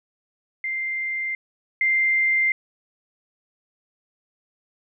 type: tone pair in turn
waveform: sine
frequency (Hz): 2093 / 2093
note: C7 / C7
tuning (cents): 0 / 0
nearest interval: unison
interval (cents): 0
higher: neither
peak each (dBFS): -24 / -17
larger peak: second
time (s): 0.64-1.35 / 1.81-2.52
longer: neither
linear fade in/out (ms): 2
effects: none